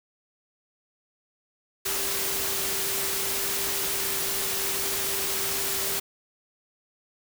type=tone in noise; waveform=sine; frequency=392 Hz; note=G4; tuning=in tune; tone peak=-38 dBFS; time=1.85-6 s; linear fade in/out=10 ms; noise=white; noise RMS=-28 dBFS; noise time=1.85-6 s; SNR=-13 dB; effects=none